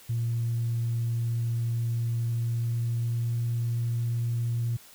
sine tone with pitch glide, 116.8 to 117.82 Hz, A#2 to A#2, +4 to +19 cents, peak -24 dBFS, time 0.09-4.77 s, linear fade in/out 10 ms, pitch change +15 cents, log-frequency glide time 2.35-3.42 s, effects tanh soft clip ceiling -21 dBFS + white hiss -52 dBFS RMS until 4.94 s

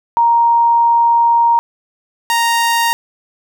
sine / sawtooth tone pair in turn, 935 / 931 Hz, A#5 / A#5, +5 / -2 cents, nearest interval unison, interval 7 cents, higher first, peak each -8 dBFS, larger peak neither, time 0.17-1.59 / 2.3-2.93 s, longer first, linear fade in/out 0 ms, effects none

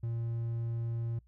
triangle tone, 116 Hz, A#2, 8 cents flat, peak -30 dBFS, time 0.03-1.19 s, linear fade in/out 5 ms, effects noise-tail reverb RT60 0.1 s tail -24 dB re dry + added 60 Hz sine -60 dBFS peak until 1.27 s

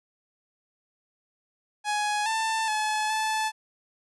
sawtooth tone with pitch steps, 836 / 889 / 857 / 871 Hz, G#5 / A5 / A5 / A5, +11 / +18 / -46 / -18 cents, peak -21 dBFS, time 1.84-3.52 s, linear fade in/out 50 ms, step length 420 ms, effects resampled to 24000 Hz

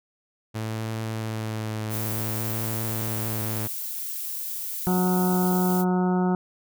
sawtooth tone with vibrato, 110 Hz, A2, in tune, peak -24 dBFS, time 0.54-3.68 s, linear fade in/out 20 ms, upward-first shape triangle, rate 0.56 Hz, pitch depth 24 cents each way
violet noise, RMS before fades -32 dBFS, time 1.89-5.85 s, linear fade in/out 50 ms
harmonic tone, 182.1 Hz, F#3, 27 cents flat, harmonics 1 / 2 / 3 / 4 / 5 / 6 / 7 / 8, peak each -21 / -27 / -40 / -31 / -33 / -46 / -37 / -42 dBFS, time 4.87-6.35 s, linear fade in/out 0 ms
effects none

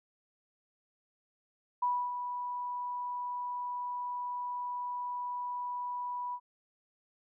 sine tone with ADSR envelope, 982 Hz, B5, 10 cents flat, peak -26 dBFS, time 1.82-6.4 s, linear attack 8 ms, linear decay 280 ms, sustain -8 dB, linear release 62 ms, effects none

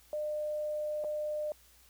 sine tone with dropouts, 603 Hz, D5, 46 cents sharp, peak -32 dBFS, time 0.13-1.52 s, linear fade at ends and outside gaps 1 ms, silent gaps 1.04-1.045 s, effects added 60 Hz sine -65 dBFS peak until 1.89 s + white hiss -62 dBFS RMS until 1.89 s

